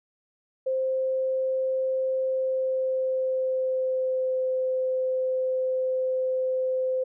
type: tone with pitch glide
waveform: sine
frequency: 523.3 to 516.4 Hz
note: C5 to C5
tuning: 0 to -23 cents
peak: -23 dBFS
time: 0.66-7.04 s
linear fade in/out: 10 ms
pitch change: -23 cents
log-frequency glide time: 2.24-4.41 s
effects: none